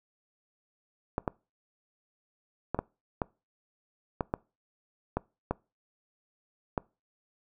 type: clicks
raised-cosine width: 1 ms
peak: -14 dBFS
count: 10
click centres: 1.181 / 1.278 / 2.746 / 2.79 / 3.218 / 4.208 / 4.339 / 5.17 / 5.51 / 6.778 s
effects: noise-tail reverb RT60 0.3 s tail -24 dB re dry